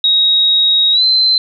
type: tone with pitch glide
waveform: sine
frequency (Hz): 3787 to 4082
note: A#7 to C8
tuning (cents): +27 to -44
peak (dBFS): -8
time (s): 0.04-1.38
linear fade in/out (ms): 2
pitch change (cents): +129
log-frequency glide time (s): 0.92-1.03
effects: none